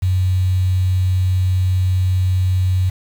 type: tone with quantisation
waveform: sine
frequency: 92.5 Hz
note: F#2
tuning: in tune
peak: -13 dBFS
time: 0.02-2.9 s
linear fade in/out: 10 ms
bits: 6
effects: none